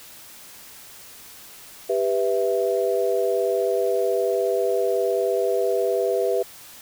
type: chord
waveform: sine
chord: E minor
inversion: first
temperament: just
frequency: 395.6 / 494.4 / 659.3 Hz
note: G4 / B4 / E5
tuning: +16 / +2 / 0 cents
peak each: -23 / -23 / -25 dBFS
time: 1.89-6.43 s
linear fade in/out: 10 ms
effects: white hiss -44 dBFS RMS until 6.81 s